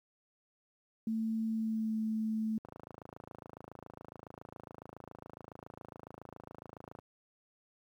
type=tone with pitch glide; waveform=sine; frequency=222.6 to 219.3 Hz; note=A3 to A3; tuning=+20 to -6 cents; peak=-31 dBFS; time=1.07-2.58 s; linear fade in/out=2 ms; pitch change=-26 cents; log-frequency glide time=1.49-1.95 s
type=click train; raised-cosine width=1 ms; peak=-32 dBFS; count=119; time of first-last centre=2.65-6.988 s; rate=27.2 Hz
effects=high-pass 80 Hz 12 dB/octave + 11-bit